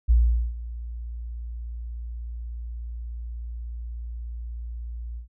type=tone with ADSR envelope; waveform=sine; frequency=58.27 Hz; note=A#1; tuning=in tune; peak=-13 dBFS; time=0.08-5.28 s; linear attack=23 ms; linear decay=430 ms; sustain=-18 dB; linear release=110 ms; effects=none